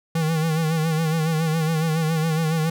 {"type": "tone with vibrato", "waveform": "square", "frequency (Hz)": 160.1, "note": "D#3", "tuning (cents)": 50, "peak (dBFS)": -20, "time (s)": [0.15, 2.7], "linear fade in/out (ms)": 5, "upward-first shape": "sine", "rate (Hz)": 7.2, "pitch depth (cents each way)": 60, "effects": []}